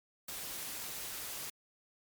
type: noise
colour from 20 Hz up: white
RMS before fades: -42 dBFS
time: 0.28-1.5 s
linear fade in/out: 5 ms
effects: MP3 96 kbps